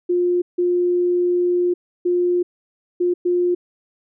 sine tone bursts at uneven times, 354.3 Hz, F4, 25 cents sharp, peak -15 dBFS, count 5, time 0.09-0.42 / 0.58-1.74 / 2.05-2.43 / 3-3.14 / 3.25-3.55 s, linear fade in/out 10 ms, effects none

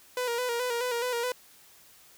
sawtooth tone with vibrato, 485 Hz, B4, 31 cents flat, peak -24 dBFS, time 0.17-1.32 s, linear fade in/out 2 ms, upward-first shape square, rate 4.7 Hz, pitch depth 51 cents each way, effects white hiss -56 dBFS RMS until 2.17 s

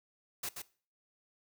white noise with echo, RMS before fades -38 dBFS, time 0.43-0.49 s, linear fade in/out 5 ms, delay 130 ms, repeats 1, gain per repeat -5 dB, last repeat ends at 0.62 s, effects noise-tail reverb RT60 0.4 s tail -19 dB re dry

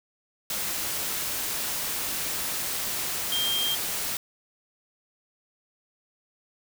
sine tone in noise, 3192 Hz, G7, 31 cents sharp, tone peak -25 dBFS, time 3.32-3.75 s, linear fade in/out 2 ms, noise white, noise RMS -30 dBFS, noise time 0.5-4.17 s, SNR +2 dB, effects none

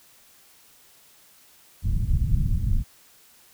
pink low-pass noise, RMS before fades -22 dBFS, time 1.82-2.84 s, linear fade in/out 50 ms, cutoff 150 Hz, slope 24 dB/octave, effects white hiss -55 dBFS RMS until 3.53 s

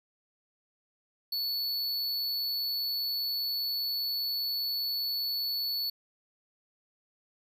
square tone, 4435 Hz, C#8, in tune, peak -30 dBFS, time 1.32-5.9 s, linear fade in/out 5 ms, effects none

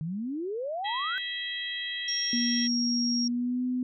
sine exponential sweep, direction up, 150 to 1568 Hz, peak -30 dBFS, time 0.01-1.18 s, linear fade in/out 0 ms
harmonic tone, 650 Hz, E5, 24 cents flat, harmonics 3 / 4 / 5 / 6, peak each -35 / -45 / -34 / -41 dBFS, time 0.84-2.68 s, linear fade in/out 20 ms
sine tone, 5588 Hz, F8, in tune, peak -28 dBFS, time 2.08-3.28 s, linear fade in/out 5 ms
sine tone with pitch glide, 239.8 to 251.4 Hz, A#3 to B3, +49 to +31 cents, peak -26 dBFS, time 2.33-3.83 s, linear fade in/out 2 ms, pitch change +82 cents, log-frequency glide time 3.27-3.64 s
effects none

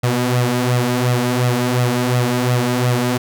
sawtooth tone with flanger, 123.47 Hz, B2, in tune, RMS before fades -17 dBFS, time 0.03-3.18 s, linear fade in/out 10 ms, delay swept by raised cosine 1.5 to 5 ms, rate 2.8 Hz, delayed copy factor +0.65, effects none

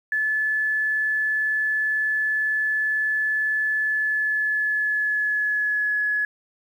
sine tone with pitch glide, 1729 to 1696.4 Hz, A6 to G#6, -31 to +36 cents, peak -20 dBFS, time 0.12-6.25 s, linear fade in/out 2 ms, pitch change -33 cents, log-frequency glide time 3.8-5.94 s, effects 9-bit

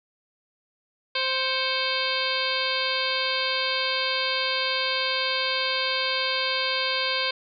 harmonic tone with a mistuned harmonic, 523.3 Hz, C5, in tune, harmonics 1 / 2 / 3 / 4 / 5 / 6 / 7 / 8 / 9, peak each -32 / -32 / -32 / -32 / -32 / -32 / -32 / -32 / -32 dBFS, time 1.15-7.31 s, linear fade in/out 5 ms, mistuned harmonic 4, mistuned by +100 cents, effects none

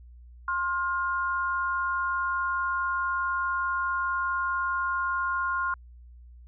sine tone pair together, 1061 / 1416.3 Hz, C6 / F6, +24 / +24 cents, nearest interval perfect fourth, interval 500 cents, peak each -28 dBFS, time 0.48-5.74 s, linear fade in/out 2 ms, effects added 60 Hz sine -46 dBFS peak until 6.47 s

